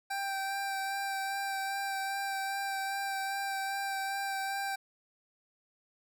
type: tone with vibrato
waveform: 25% pulse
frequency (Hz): 784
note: G5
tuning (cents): 0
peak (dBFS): -29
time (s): 0.1-4.76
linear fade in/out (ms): 10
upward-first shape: sine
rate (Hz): 2.5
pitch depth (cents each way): 16
effects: none